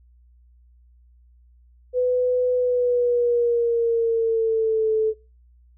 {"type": "tone with pitch glide", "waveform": "sine", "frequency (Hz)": [499.3, 437.2], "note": ["B4", "A4"], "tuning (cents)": [19, -11], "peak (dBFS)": -17, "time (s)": [1.93, 5.14], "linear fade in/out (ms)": 50, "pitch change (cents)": -230, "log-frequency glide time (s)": [2.55, 4.92], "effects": ["noise-tail reverb RT60 0.3 s tail -21 dB re dry", "added 60 Hz sine -51 dBFS peak until 5.77 s"]}